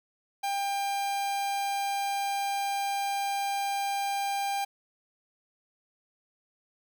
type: tone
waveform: 45% pulse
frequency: 797 Hz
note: G5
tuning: 28 cents sharp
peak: -28 dBFS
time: 0.43-4.65 s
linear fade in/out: 10 ms
effects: none